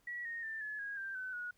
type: tone with pitch steps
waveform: sine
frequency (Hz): 1931 / 1854.5 / 1781 / 1710.4 / 1642.6 / 1577.5 / 1515 / 1455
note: B6 / A#6 / A6 / A6 / G#6 / G6 / F#6 / F#6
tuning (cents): -39 / -9 / +21 / -49 / -20 / +10 / +40 / -29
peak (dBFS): -39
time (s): 0.07-1.51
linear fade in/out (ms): 5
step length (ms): 180
effects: pink hiss -73 dBFS RMS until 1.57 s